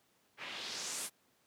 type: noise with low-pass filter sweep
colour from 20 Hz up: white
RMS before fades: -42 dBFS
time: 0.37-1.1 s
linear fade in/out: 50 ms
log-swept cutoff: 2200 to 11000 Hz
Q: 2
effects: pink hiss -72 dBFS RMS until 1.46 s + high-pass 150 Hz 12 dB/octave